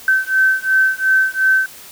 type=beating tone pair; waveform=sine; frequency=1539 / 1541.8 Hz; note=G6 / G6; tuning=-32 / -29 cents; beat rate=2.8 Hz; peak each=-15 dBFS; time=0.08-1.66 s; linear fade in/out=2 ms; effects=white hiss -38 dBFS RMS until 1.91 s